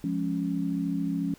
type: chord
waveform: sine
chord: Db major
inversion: first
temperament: equal with one note detuned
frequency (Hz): 174.61 / 208.5 / 277.2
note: F3 / Ab3 / Db4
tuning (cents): 0 / +7 / 0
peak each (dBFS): -30 / -33 / -29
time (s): 0.04-1.34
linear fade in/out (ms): 2
effects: pink hiss -56 dBFS RMS until 1.38 s